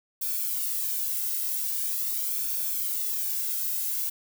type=noise with flanger; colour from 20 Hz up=violet; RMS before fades=-29 dBFS; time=0.21-4.1 s; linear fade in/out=10 ms; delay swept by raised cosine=1 to 1.73 ms; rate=0.43 Hz; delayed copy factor=-0.65; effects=none